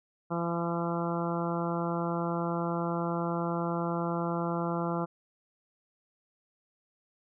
harmonic tone, 170 Hz, F3, 46 cents flat, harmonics 1 / 2 / 3 / 4 / 5 / 6 / 7 / 8, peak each -32 / -35 / -37 / -38 / -39 / -40 / -40 / -41 dBFS, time 0.3-5.06 s, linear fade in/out 20 ms, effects none

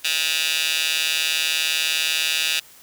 15% pulse tone with high-pass filter, 160 Hz, D#3, 49 cents sharp, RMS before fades -22 dBFS, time 0.04-2.6 s, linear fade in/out 10 ms, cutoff 3000 Hz, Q 2.3, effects white hiss -48 dBFS RMS until 2.82 s

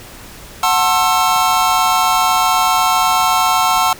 square chord, F# half-diminished seventh, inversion none, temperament just, 740 / 888 / 1065.6 / 1332 Hz, F#5 / A5 / C6 / E6, 0 / +16 / +31 / +18 cents, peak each -18 dBFS, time 0.63-3.93 s, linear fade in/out 2 ms, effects pink hiss -36 dBFS RMS until 3.99 s

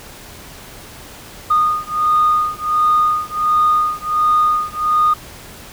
sine beating tone pair, 1229 / 1230.4 Hz, D#6 / D#6, -22 / -20 cents, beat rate 1.4 Hz, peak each -15 dBFS, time 1.5-5.14 s, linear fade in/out 10 ms, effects tanh soft clip ceiling -6 dBFS + pink hiss -37 dBFS RMS until 5.72 s

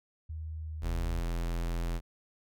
sine tone with pitch glide, 79 to 76.84 Hz, D#2 to D#2, +27 to -21 cents, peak -36 dBFS, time 0.29-1.21 s, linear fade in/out 10 ms, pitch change -48 cents, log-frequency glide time 0.61-0.96 s
square tone, 42.4 Hz, E1, 50 cents sharp, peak -31 dBFS, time 0.81-2.01 s, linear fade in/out 50 ms
effects none

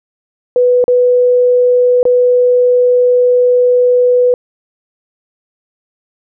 sine tone with dropouts, 494.4 Hz, B4, 2 cents sharp, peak -6 dBFS, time 0.56-4.34 s, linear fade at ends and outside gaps 1 ms, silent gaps 0.841-0.88 / 2.03-2.053 s, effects none

